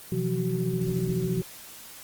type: tone cluster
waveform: sine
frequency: 127.7 / 166.6 / 180.8 / 375.5 Hz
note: C3 / E3 / F#3 / F#4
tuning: -42 / +19 / -40 / +26 cents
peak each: -30 dBFS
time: 0.12-1.42 s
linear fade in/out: 2 ms
effects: white hiss -45 dBFS RMS until 2.03 s + Opus 24 kbps